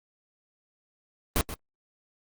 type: noise with echo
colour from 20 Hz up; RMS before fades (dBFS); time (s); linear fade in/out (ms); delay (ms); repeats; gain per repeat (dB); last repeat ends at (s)
pink; -23; 1.36-1.41; 0; 130; 1; -12; 1.54
effects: Opus 24 kbps